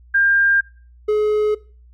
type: tone pair in turn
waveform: sine / triangle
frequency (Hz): 1600 / 423.8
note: G6 / G#4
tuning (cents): +35 / +35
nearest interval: octave + major seventh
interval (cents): 2300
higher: first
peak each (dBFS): -12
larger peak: neither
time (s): 0.14-0.61 / 1.08-1.55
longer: neither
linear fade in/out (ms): 10
effects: noise-tail reverb RT60 0.4 s tail -21 dB re dry + added 60 Hz sine -44 dBFS peak until 1.93 s